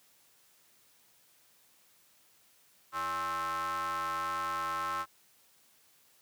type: ring-modulated tone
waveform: square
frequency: 123.47 Hz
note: B2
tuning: in tune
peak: -30 dBFS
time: 2.92-5.06 s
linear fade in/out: 50 ms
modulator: 1190 Hz
effects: white hiss -65 dBFS RMS until 6.21 s + high-pass 80 Hz 12 dB/octave